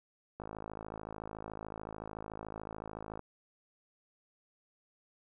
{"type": "click train", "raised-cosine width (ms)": 1, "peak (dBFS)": -28, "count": 151, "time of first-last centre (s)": [0.4, 3.193], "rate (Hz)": 53.7, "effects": []}